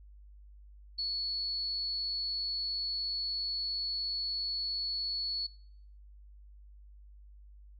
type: tone with amplitude modulation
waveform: sine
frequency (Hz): 4403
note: C#8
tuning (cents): -13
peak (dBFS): -30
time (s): 0.98-5.47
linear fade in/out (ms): 10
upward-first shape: sine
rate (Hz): 264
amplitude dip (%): 30
effects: noise-tail reverb RT60 0.7 s tail -25 dB re dry + added 50 Hz sine -51 dBFS peak until 7.79 s